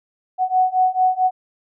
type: beating tone pair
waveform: sine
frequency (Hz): 740 / 744.5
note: F#5 / F#5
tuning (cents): 0 / +11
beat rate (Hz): 4.5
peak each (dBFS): -18 / -17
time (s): 0.38-1.31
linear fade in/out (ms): 50
effects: none